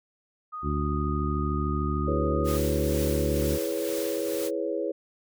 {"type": "tone", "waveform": "sine", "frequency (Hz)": 1241, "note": "D#6", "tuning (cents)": -5, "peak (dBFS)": -33, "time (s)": [0.52, 2.58], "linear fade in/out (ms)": 20}
{"type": "harmonic tone", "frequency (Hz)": 73.42, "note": "D2", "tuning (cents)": 0, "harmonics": [1, 2, 3, 4, 5], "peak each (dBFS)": [-28, -31, -33, -34, -35], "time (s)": [0.62, 3.59], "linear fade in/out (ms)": 50}
{"type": "chord", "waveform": "sine", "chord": "C# minor seventh", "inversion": "first", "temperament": "equal", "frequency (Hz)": [329.6, 415.3, 493.9, 554.4], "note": ["E4", "G#4", "B4", "C#5"], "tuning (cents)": [0, 0, 0, 0], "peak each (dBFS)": -32, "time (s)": [2.07, 4.92], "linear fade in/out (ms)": 10}
{"type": "noise with tremolo", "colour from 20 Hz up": "white", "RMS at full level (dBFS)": -36, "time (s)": [2.44, 4.51], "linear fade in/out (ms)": 50, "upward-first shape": "triangle", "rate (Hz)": 2.1, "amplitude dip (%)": 45}
{"effects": []}